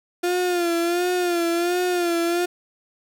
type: tone with vibrato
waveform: 35% pulse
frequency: 349.2 Hz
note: F4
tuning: in tune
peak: -18 dBFS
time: 0.23-2.46 s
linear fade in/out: 10 ms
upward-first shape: sine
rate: 1.4 Hz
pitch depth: 60 cents each way
effects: none